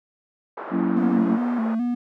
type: band-pass noise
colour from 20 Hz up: white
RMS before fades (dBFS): -34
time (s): 0.57-1.75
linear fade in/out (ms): 5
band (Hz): 310 to 1300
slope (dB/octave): 24
type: chord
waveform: sine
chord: F# dominant seventh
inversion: none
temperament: just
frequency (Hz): 185 / 231.2 / 277.5 / 333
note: F#3 / A#3 / C#4 / E4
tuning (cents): 0 / -14 / +2 / +18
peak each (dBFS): -25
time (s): 0.7-1.38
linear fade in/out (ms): 50
type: tone with vibrato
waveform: triangle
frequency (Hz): 233.1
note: A#3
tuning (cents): 0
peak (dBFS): -19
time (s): 0.96-1.95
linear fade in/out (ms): 10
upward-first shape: square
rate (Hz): 2.4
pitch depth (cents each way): 68
effects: none

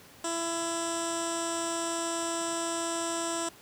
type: tone with low-pass filter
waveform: 15% pulse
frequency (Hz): 334.3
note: E4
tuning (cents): +24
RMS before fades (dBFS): -32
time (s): 0.24-3.49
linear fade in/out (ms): 5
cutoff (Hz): 8000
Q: 6
effects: pink hiss -53 dBFS RMS until 3.61 s + high-pass 100 Hz 12 dB/octave

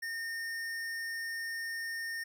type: tone with hard clipping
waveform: sine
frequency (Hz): 1827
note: A#6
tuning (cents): -35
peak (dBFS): -37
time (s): 0.02-2.24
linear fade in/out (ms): 10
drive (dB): 16
effects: none

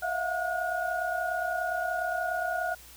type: tone cluster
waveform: sine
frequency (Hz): 654 / 691 / 721 / 1447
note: E5 / F5 / F#5 / F#6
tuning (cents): -14 / -19 / -45 / -39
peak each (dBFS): -34 / -36 / -32 / -32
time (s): 0.02-2.75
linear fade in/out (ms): 10
effects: added 60 Hz sine -55 dBFS peak until 2.96 s + white hiss -51 dBFS RMS until 2.96 s

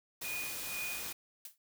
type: noise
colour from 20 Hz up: white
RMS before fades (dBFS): -41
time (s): 0.21-1.13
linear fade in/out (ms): 10
type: tone with tremolo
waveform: sine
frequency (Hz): 2465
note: D#7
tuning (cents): -17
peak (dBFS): -37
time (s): 0.24-1.13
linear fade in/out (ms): 5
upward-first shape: sine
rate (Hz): 2.1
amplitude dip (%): 85
type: noise with exponential decay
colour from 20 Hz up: blue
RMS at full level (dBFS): -42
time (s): 1.45-1.58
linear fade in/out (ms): 2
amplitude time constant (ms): 27
effects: none

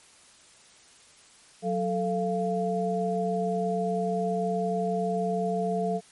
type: tone cluster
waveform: sine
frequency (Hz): 183.7 / 441.1 / 690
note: F#3 / A4 / F5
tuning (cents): -12 / +4 / -21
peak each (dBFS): -29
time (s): 1.62-6.01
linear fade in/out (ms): 50
effects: white hiss -55 dBFS RMS until 6.11 s + MP3 48 kbps

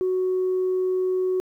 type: tone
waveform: sine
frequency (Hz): 370.4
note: F#4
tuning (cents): +2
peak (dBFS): -19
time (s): 0.01-1.4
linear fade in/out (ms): 0
effects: tanh soft clip ceiling -17 dBFS + 10-bit

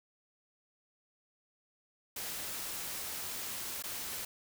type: noise with dropouts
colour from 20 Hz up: white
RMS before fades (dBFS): -40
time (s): 2.16-4.25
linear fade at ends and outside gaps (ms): 5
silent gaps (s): 3.825-3.837
effects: none

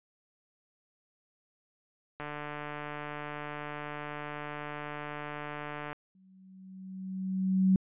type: click train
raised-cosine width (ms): 0.5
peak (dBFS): -24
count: 553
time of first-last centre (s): 2.2-5.93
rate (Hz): 148
type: tone with exponential growth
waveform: sine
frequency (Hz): 188.7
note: F#3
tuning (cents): +34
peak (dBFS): -19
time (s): 6.15-7.76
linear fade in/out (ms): 2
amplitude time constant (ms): 350
effects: resampled to 8000 Hz

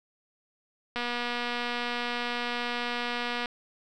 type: click train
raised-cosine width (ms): 0.3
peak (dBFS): -16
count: 603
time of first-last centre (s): 0.96-3.458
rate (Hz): 241
effects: none

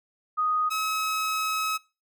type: tone pair in turn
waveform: sine / sawtooth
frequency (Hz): 1244.5 / 1281.7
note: D#6 / E6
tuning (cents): 0 / -49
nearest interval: minor second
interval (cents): 51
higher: second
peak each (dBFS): -22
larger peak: neither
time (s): 0.37-0.7 / 0.7-1.78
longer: second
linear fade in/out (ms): 20
effects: noise-tail reverb RT60 0.3 s tail -23 dB re dry

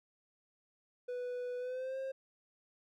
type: tone with pitch glide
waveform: triangle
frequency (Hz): 493.9 to 532.4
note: B4 to C5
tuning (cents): 0 to +30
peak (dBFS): -35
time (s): 1.08-2.12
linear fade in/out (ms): 10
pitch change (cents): +130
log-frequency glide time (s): 1.58-1.98
effects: none

